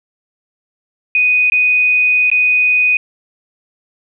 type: tone with dropouts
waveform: sine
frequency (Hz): 2489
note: D#7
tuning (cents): 0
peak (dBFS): -9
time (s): 1.15-2.97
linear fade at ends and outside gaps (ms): 2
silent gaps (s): 1.5-1.52 / 2.301-2.315
effects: none